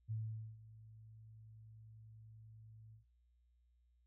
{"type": "tone with ADSR envelope", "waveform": "sine", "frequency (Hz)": 110.2, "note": "A2", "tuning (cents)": 3, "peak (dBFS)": -38, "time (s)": [0.08, 3.05], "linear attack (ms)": 31, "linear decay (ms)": 460, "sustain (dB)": -18, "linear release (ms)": 120, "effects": ["noise-tail reverb RT60 0.2 s tail -18 dB re dry", "added 60 Hz sine -70 dBFS peak until 4.06 s"]}